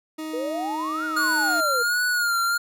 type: tone with pitch glide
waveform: 40% pulse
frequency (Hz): 313.5 to 310.3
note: D#4 to D#4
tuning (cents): +13 to -5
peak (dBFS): -29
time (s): 0.18-1.61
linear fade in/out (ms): 10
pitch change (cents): -18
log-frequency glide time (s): 1.34-1.47
type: exponential two-way sweep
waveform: sine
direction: up then down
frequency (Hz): 465.9 to 1460 to 465.9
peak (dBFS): -26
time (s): 0.33-1.83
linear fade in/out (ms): 10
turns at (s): 1.05
type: tone with vibrato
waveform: square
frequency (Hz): 1425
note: F6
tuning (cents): +34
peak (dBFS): -21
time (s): 1.16-2.58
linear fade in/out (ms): 10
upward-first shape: sine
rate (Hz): 1.4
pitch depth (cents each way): 62
effects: none